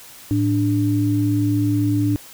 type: tone pair together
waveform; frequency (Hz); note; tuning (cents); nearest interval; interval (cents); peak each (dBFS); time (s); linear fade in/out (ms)
sine; 110.01 / 293.7; A2 / D4; 0 / 0; octave + perfect fourth; 1700; -19 / -18; 0.31-2.16; 0
effects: white hiss -42 dBFS RMS until 2.33 s